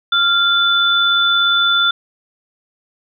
sine tone pair together, 1389 / 3503 Hz, F6 / A7, -10 / -8 cents, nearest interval octave + major third, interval 1602 cents, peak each -14 dBFS, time 0.12-1.91 s, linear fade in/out 5 ms, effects none

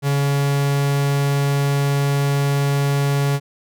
45% pulse tone, 140.8 Hz, C#3, 27 cents sharp, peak -16 dBFS, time 0.02-3.4 s, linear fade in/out 50 ms, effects none

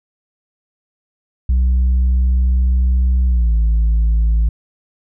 sine tone with pitch glide, 62.8 to 55.31 Hz, B1 to A1, +30 to +10 cents, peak -8 dBFS, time 1.49-4.49 s, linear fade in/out 5 ms, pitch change -220 cents, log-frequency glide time 3.27-3.54 s, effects tanh soft clip ceiling -10 dBFS

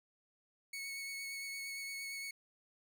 sawtooth tone with vibrato, 2210 Hz, C#7, 6 cents flat, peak -38 dBFS, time 0.73-2.31 s, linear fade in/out 5 ms, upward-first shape sine, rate 8.7 Hz, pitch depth 14 cents each way, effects none

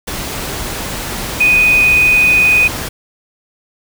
sine tone in noise, 2489 Hz, D#7, in tune, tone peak -7 dBFS, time 1.4-2.68 s, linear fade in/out 10 ms, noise pink, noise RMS -22 dBFS, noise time 0.07-2.89 s, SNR +12 dB, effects none

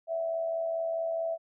sine tone with amplitude modulation, 659.3 Hz, E5, in tune, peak -26 dBFS, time 0.07-1.38 s, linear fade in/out 50 ms, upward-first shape sine, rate 84.7 Hz, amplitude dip 50%, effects none

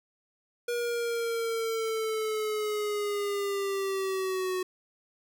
square linear sweep, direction down, 480 to 367.6 Hz, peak -29 dBFS, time 0.68-4.63 s, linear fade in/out 5 ms, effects none

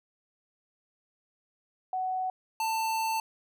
sine / square tone pair in turn, 746 / 890.3 Hz, F#5 / A5, +14 / +20 cents, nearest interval minor third, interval 306 cents, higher second, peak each -28 dBFS, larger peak neither, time 1.93-2.3 / 2.6-3.2 s, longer second, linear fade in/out 2 ms, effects none

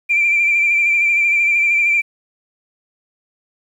sine tone with vibrato, 2358 Hz, D7, 6 cents sharp, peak -11 dBFS, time 0.09-2.02 s, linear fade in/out 20 ms, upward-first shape sine, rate 13 Hz, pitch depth 34 cents each way, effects tanh soft clip ceiling -7 dBFS + 8-bit

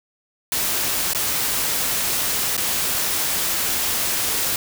white noise with dropouts, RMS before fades -22 dBFS, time 0.52-4.56 s, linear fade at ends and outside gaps 1 ms, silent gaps 1.134-1.148 / 2.567-2.577 s, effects none

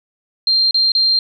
sine tone with dropouts, 4178 Hz, C8, 3 cents flat, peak -11 dBFS, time 0.47-1.19 s, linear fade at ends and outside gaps 2 ms, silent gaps 0.71-0.744 / 0.919-0.95 s, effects none

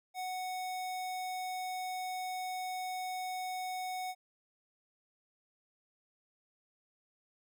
square tone, 740 Hz, F#5, in tune, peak -37 dBFS, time 0.14-4.15 s, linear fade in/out 50 ms, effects none

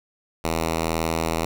5% pulse tone, 81.6 Hz, E2, 17 cents flat, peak -11 dBFS, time 0.44-1.45 s, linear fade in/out 5 ms, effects none

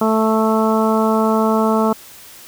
harmonic tone, 220 Hz, A3, in tune, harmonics 1 / 2 / 3 / 4 / 5 / 6, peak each -16 / -19 / -21 / -22 / -23 / -24 dBFS, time 0.01-1.93 s, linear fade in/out 5 ms, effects white hiss -40 dBFS RMS until 2.47 s

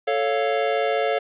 square chord, A augmented, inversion none, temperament equal, 440 / 554.4 / 698.5 Hz, A4 / C#5 / E#5, 0 / 0 / 0 cents, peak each -25 dBFS, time 0.07-1.19 s, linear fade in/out 10 ms, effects resampled to 8000 Hz + 9-bit

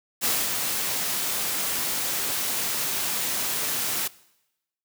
white noise with ADSR envelope, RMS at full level -23 dBFS, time 0.21-4.08 s, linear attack 34 ms, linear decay 230 ms, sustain -4 dB, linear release 9 ms, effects noise-tail reverb RT60 0.9 s tail -21 dB re dry + high-pass 100 Hz 12 dB/octave

